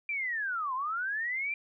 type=linear two-way sweep; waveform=sine; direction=down then up; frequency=2387 to 994 to 2387 Hz; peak=-30 dBFS; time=0.09-1.54 s; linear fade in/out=2 ms; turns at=0.74 s; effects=none